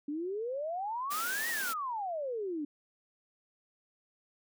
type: exponential two-way sweep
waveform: sine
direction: up then down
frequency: 282.4 to 1948 to 282.4 Hz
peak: -33 dBFS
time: 0.08-2.65 s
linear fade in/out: 5 ms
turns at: 1.49 s
type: high-pass noise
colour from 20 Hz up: white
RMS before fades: -38 dBFS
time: 1.1-1.74 s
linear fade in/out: 20 ms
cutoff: 190 Hz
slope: 48 dB/octave
effects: none